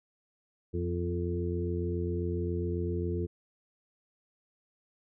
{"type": "harmonic tone with a mistuned harmonic", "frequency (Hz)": 87.31, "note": "F2", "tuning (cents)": 0, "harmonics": [1, 2, 3, 4, 5], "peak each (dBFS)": [-32, -37, -42, -35, -38], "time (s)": [0.73, 3.27], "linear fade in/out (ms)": 20, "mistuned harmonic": 3, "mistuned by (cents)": -26, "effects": []}